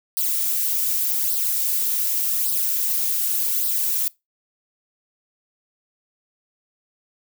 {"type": "noise with flanger", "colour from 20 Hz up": "violet", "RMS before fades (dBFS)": -22, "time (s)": [0.17, 4.08], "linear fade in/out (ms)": 0, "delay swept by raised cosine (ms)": [0.21, 4.81], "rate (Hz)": 0.86, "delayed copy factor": 0.65, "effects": ["noise-tail reverb RT60 0.2 s tail -22 dB re dry"]}